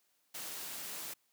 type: noise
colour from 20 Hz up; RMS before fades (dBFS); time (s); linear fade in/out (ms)
white; -43; 0.34-1.14; 10
effects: white hiss -75 dBFS RMS until 1.32 s + high-pass 150 Hz 12 dB/octave